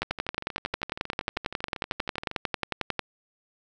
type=two click trains; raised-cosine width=0.3 ms; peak=-19 / -10 dBFS; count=30 / 34; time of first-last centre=0.03-2.313 / 0.02-2.993 s; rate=12.7 / 11.1 Hz; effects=none